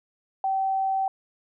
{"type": "tone", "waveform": "sine", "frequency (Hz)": 771, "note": "G5", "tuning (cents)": -29, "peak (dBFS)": -22, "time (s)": [0.44, 1.08], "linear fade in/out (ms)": 2, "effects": []}